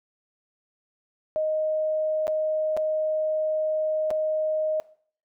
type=tone with dropouts; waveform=sine; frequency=622.3 Hz; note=D#5; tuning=in tune; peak=-22 dBFS; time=1.36-4.8 s; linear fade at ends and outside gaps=0 ms; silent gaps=2.27-2.279 / 2.767-2.773 / 4.105-4.111 s; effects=noise-tail reverb RT60 0.5 s tail -20 dB re dry